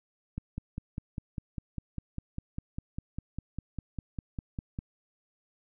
click train, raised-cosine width 5 ms, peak -22 dBFS, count 23, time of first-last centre 0.38-4.789 s, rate 4.99 Hz, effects none

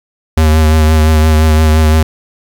square tone with vibrato, 78.2 Hz, D#2, 9 cents sharp, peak -6 dBFS, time 0.37-2.03 s, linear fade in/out 5 ms, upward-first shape triangle, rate 5.8 Hz, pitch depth 34 cents each way, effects 7-bit

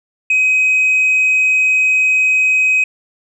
sine tone, 2526 Hz, D#7, 26 cents sharp, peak -8 dBFS, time 0.3-2.84 s, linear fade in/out 5 ms, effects tanh soft clip ceiling -8 dBFS

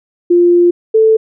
sine tone pair in turn, 349.2 / 441 Hz, F4 / A4, 0 / +4 cents, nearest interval major third, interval 404 cents, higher second, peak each -5 dBFS, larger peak neither, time 0.3-0.71 / 0.94-1.17 s, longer first, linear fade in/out 10 ms, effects none

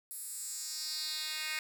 10% pulse tone with high-pass filter sweep, 310 Hz, D#4, 6 cents flat, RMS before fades -39 dBFS, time 0.11-1.59 s, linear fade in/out 0 ms, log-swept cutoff 11000 to 2400 Hz, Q 2.6, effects none

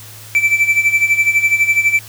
triangle tone with tremolo, 2327 Hz, D7, 17 cents flat, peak -6 dBFS, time 0.35-1.99 s, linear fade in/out 0 ms, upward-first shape sine, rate 12 Hz, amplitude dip 75%, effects added 107 Hz sine -38 dBFS peak until 2.08 s + white hiss -37 dBFS RMS until 2.08 s

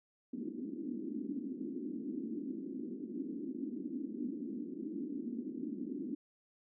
white band-pass noise, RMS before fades -41 dBFS, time 0.33-6.15 s, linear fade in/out 5 ms, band 220 to 320 Hz, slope 48 dB/octave, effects none

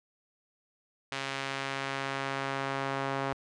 sawtooth tone with band-pass filter sweep, 136.4 Hz, C#3, 28 cents flat, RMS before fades -34 dBFS, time 1.12-3.33 s, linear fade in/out 0 ms, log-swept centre 2600 to 1000 Hz, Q 0.8, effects resampled to 22050 Hz

